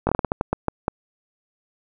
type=slowing click train; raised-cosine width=1 ms; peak=-6 dBFS; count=11; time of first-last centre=0.07-0.881 s; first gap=20 ms; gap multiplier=1.29; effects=none